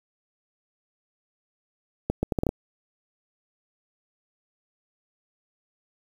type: accelerating click train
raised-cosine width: 2 ms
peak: -10 dBFS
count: 7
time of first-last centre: 2.1-2.491 s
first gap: 130 ms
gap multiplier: 0.71
effects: 7-bit